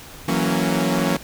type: chord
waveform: sawtooth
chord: F# dominant seventh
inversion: third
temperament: equal with one note detuned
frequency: 164.81 / 185 / 229.9 / 277.2 Hz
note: E3 / F#3 / A#3 / C#4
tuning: 0 / 0 / -24 / 0 cents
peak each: -20 dBFS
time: 0.28-1.17 s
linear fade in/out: 5 ms
effects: pink hiss -40 dBFS RMS until 1.23 s